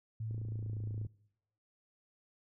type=tone with pitch glide; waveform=sine; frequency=110.6 to 106.34 Hz; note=A2 to G#2; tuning=+9 to +41 cents; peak=-36 dBFS; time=0.2-1.07 s; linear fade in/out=5 ms; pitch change=-68 cents; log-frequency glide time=0.35-0.79 s
type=click train; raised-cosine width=3 ms; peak=-36 dBFS; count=22; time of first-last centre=0.31-1.049 s; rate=28.4 Hz
effects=noise-tail reverb RT60 0.8 s tail -23 dB re dry